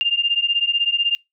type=beating tone pair; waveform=sine; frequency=2794 / 2810 Hz; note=F7 / F7; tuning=0 / +10 cents; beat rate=16 Hz; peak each=-20 / -19 dBFS; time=0.01-1.15 s; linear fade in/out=0 ms; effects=noise-tail reverb RT60 0.2 s tail -26 dB re dry